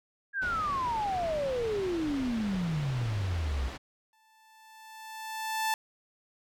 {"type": "exponential sweep", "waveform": "sine", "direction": "down", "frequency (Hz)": [1658, 60.8], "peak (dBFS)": -28, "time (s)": [0.33, 3.71], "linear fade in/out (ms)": 50}
{"type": "low-pass noise", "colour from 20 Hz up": "pink", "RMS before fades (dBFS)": -41, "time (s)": [0.41, 3.78], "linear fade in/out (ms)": 20, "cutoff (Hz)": 4100, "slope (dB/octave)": 12}
{"type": "tone with exponential growth", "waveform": "sawtooth", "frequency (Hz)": 880, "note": "A5", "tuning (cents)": 0, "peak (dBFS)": -22, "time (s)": [4.13, 5.74], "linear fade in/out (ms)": 1, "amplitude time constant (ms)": 350}
{"effects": []}